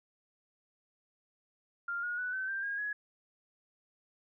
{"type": "tone with pitch steps", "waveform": "sine", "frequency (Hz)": [1397, 1440.4, 1485.2, 1531.4, 1579, 1628.1, 1678.7], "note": ["F6", "F#6", "F#6", "G6", "G6", "G#6", "G#6"], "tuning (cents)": [0, -47, 6, -41, 12, -35, 18], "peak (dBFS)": -33, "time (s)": [1.88, 2.93], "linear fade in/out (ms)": 5, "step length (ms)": 150, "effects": []}